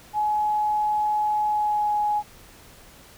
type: tone with pitch glide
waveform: sine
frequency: 845 to 836.7 Hz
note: G#5 to G#5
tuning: +30 to +13 cents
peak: -20 dBFS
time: 0.13-2.23 s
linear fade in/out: 50 ms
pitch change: -17 cents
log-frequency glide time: 1.45-1.93 s
effects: pink hiss -49 dBFS RMS until 3.17 s